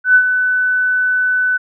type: tone with ADSR envelope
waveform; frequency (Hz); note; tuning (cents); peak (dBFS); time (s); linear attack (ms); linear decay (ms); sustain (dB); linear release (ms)
sine; 1500; F#6; +23; -4; 0.04-1.58; 110; 73; -8; 18
effects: none